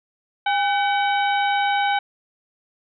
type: harmonic tone with a mistuned harmonic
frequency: 759 Hz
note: F#5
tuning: 44 cents sharp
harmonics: 1 / 2 / 3 / 4 / 5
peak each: -19 / -25 / -29 / -31 / -33 dBFS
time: 0.46-1.99 s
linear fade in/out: 5 ms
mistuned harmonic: 1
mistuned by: +110 cents
effects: none